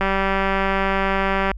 click train, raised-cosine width 0.5 ms, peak -6 dBFS, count 293, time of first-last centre 0.01-1.515 s, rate 194 Hz, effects added 50 Hz sine -30 dBFS peak until 1.57 s

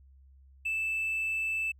triangle tone, 2637 Hz, E7, in tune, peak -26 dBFS, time 0.65-1.72 s, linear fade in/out 10 ms, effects tanh soft clip ceiling -24 dBFS + added 67 Hz sine -54 dBFS peak until 1.79 s

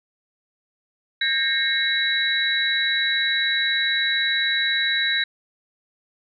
sine tone cluster, 1602 / 1840 / 2162 / 3909 Hz, G6 / A#6 / C#7 / B7, +37 / -23 / -44 / -19 cents, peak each -25 / -25 / -29 / -22 dBFS, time 1.21-5.24 s, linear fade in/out 5 ms, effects none

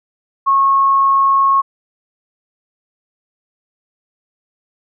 sine tone, 1093 Hz, C#6, 25 cents flat, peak -9 dBFS, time 0.46-1.62 s, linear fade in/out 20 ms, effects none

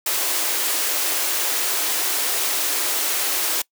white high-pass noise, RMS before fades -22 dBFS, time 0.06-3.62 s, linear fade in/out 5 ms, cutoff 280 Hz, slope 96 dB/octave, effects noise-tail reverb RT60 0.1 s tail -23 dB re dry

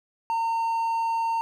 triangle tone, 913 Hz, A#5, 36 cents flat, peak -21 dBFS, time 0.3-1.41 s, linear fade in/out 0 ms, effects none

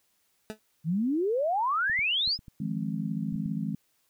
20% pulse tone with exponential decay, 215.9 Hz, A3, 33 cents flat, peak -26 dBFS, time 0.5-0.59 s, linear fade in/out 0 ms, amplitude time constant 19 ms
sine exponential sweep, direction up, 150 to 5274 Hz, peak -24 dBFS, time 0.84-2.38 s, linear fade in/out 50 ms
clicks, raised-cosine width 5 ms, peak -33 dBFS, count 8, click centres 1.898 / 1.991 / 2.276 / 2.391 / 2.482 / 3.325 / 3.356 / 3.459 s
sine chord, F minor seventh, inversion third, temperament just, 157.15 / 174.61 / 209.5 / 261.9 Hz, Eb3 / F3 / Ab3 / C4, +18 / 0 / +15 / +2 cents, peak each -34 / -35 / -32 / -37 dBFS, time 2.6-3.75 s, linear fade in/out 5 ms
effects white hiss -71 dBFS RMS until 4.09 s

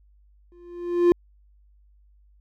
triangle tone with exponential growth, 349.2 Hz, F4, in tune, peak -9 dBFS, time 0.52-1.12 s, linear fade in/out 0 ms, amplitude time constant 130 ms, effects added 50 Hz sine -54 dBFS peak until 2.4 s

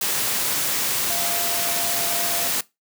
sine tone in noise, 689 Hz, F5, 24 cents flat, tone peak -31 dBFS, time 1.1-2.48 s, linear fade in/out 5 ms, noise white, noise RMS -23 dBFS, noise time 0.01-2.61 s, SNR -11 dB, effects noise-tail reverb RT60 0.2 s tail -20 dB re dry + high-pass 100 Hz 12 dB/octave

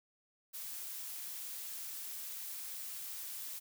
blue noise, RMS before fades -44 dBFS, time 0.53-3.6 s, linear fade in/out 20 ms, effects none

